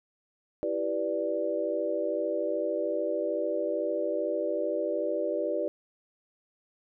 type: chord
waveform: sine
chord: E minor seventh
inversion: none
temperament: equal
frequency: 329.6 / 392 / 493.9 / 587.3 Hz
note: E4 / G4 / B4 / D5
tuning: 0 / 0 / 0 / 0 cents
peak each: -34 / -34 / -33 / -30 dBFS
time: 0.63-5.68 s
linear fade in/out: 0 ms
effects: none